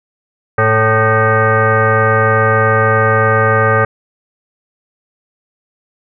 sine tone with frequency modulation, 554.4 Hz, C#5, in tune, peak -8 dBFS, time 0.58-3.85 s, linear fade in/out 5 ms, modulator 332 Hz, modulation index 3.5, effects none

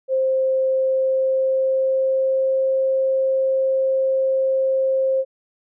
sine tone with pitch glide, 526 to 530.3 Hz, C5 to C5, +9 to +23 cents, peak -16 dBFS, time 0.08-5.25 s, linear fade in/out 50 ms, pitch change +14 cents, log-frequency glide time 0.66-2.68 s, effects none

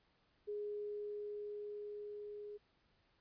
sine tone with level ramp, 415.3 Hz, G#4, in tune, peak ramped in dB -39 to -46 dBFS, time 0.47-2.58 s, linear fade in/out 20 ms, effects pink hiss -75 dBFS RMS until 3.2 s + resampled to 11025 Hz

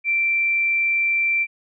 sine tone, 2349 Hz, D7, in tune, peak -17 dBFS, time 0.04-1.47 s, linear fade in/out 50 ms, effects none

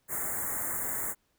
white band-stop noise, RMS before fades -33 dBFS, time 0.08-1.15 s, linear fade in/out 50 ms, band 2100 to 6800 Hz, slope 96 dB/octave, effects pink hiss -73 dBFS RMS until 1.38 s

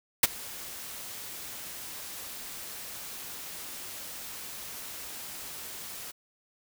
white noise with ADSR envelope, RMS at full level -17 dBFS, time 0.23-6.12 s, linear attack 5 ms, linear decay 26 ms, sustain -24 dB, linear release 18 ms, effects none

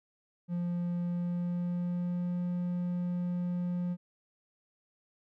triangle tone with pitch glide, 174.61 to 177.05 Hz, F3 to F3, 0 to +24 cents, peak -28 dBFS, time 0.48-3.97 s, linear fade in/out 50 ms, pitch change +24 cents, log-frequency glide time 1.02-2.4 s, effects none

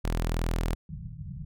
sawtooth tone, 41.2 Hz, E1, in tune, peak -22 dBFS, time 0.04-0.75 s, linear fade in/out 10 ms
white low-pass noise, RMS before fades -39 dBFS, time 0.89-1.45 s, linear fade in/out 2 ms, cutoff 190 Hz, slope 96 dB/octave
effects none

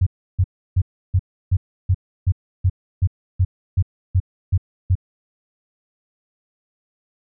sine tone bursts, 92.4 Hz, F#2, 2 cents flat, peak -12 dBFS, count 14, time 0.01-4.954 s, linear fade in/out 10 ms, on 56 ms, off 320 ms, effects none

